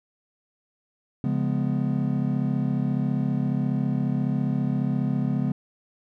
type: chord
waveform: triangle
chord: C# dominant seventh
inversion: none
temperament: just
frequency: 138.59 / 173.24 / 207.9 / 249.5 Hz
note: C#3 / E#3 / G#3 / B3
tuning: 0 / -14 / +2 / +18 cents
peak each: -24 / -28 / -26 / -26 dBFS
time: 1.24-5.52 s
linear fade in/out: 2 ms
effects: none